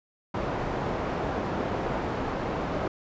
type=low-pass noise; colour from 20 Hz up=white; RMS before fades=-30 dBFS; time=0.34-2.88 s; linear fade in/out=5 ms; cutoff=770 Hz; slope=12 dB/octave; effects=resampled to 16000 Hz